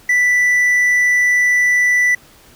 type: tone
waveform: triangle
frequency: 1975.5 Hz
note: B6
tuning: in tune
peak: -9 dBFS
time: 0.09-2.15 s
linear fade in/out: 5 ms
effects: pink hiss -46 dBFS RMS until 2.55 s